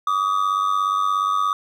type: ring-modulated tone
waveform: triangle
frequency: 1200 Hz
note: D6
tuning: 37 cents sharp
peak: -13 dBFS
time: 0.07-1.53 s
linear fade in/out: 2 ms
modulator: 48.5 Hz
effects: none